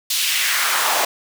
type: noise with high-pass filter sweep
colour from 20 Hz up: pink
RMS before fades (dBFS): -19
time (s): 0.1-1.05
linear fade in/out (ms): 5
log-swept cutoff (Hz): 3800 to 670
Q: 1.6
effects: none